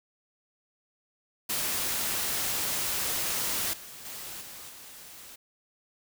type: noise with level steps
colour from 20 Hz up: white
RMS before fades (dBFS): -30 / -45 / -40 / -44 / -47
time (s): 1.49-5.36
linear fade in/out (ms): 10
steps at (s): 3.73 / 4.05 / 4.41 / 4.69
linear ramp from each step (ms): 5
effects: none